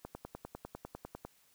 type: click train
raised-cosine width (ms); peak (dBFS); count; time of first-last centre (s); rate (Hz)
1; -28; 13; 0.05-1.25; 10
effects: white hiss -68 dBFS RMS until 1.54 s